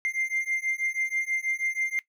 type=beating tone pair; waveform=triangle; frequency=2095 / 2101.2 Hz; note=C7 / C7; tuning=+2 / +7 cents; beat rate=6.2 Hz; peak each=-28 dBFS; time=0.05-1.99 s; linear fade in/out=0 ms; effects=noise-tail reverb RT60 0.1 s tail -18 dB re dry